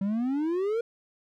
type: exponential sweep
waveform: triangle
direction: up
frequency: 190.1 to 477.8 Hz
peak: -23 dBFS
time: 0.01-0.81 s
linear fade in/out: 5 ms
effects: none